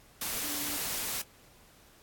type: tone in noise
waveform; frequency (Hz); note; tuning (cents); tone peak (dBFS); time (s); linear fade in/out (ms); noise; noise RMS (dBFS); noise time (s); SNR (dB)
sine; 291.8; D4; -11; -43; 0.43-0.77; 5; white; -34; 0.21-1.22; -12
effects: pink hiss -59 dBFS RMS until 2.02 s + AAC 64 kbps